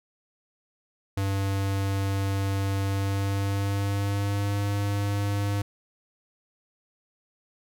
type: tone with pitch glide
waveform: square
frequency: 98 to 101.16 Hz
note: G2 to G#2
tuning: 0 to -45 cents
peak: -25 dBFS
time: 1.17-5.62 s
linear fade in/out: 5 ms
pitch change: +55 cents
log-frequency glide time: 2.86-4.56 s
effects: none